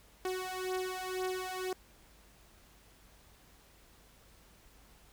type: beating tone pair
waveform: sawtooth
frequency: 370 / 372 Hz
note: F#4 / F#4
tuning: 0 / +9 cents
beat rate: 2 Hz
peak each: -34 / -34 dBFS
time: 0.25-1.73 s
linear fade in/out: 2 ms
effects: added 50 Hz sine -64 dBFS peak until 5.12 s + pink hiss -62 dBFS RMS until 5.12 s